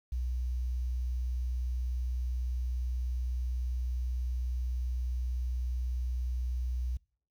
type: tone with quantisation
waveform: sine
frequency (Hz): 61.74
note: B1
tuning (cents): 0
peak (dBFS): -30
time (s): 0.12-6.97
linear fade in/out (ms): 5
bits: 10
effects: noise-tail reverb RT60 0.5 s tail -26 dB re dry